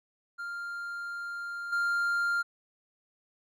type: tone with level steps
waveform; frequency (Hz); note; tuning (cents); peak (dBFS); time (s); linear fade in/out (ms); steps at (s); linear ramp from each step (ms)
triangle; 1396.9; F6; 0; -33 / -24; 0.38-2.43; 20; 1.72; 10
effects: none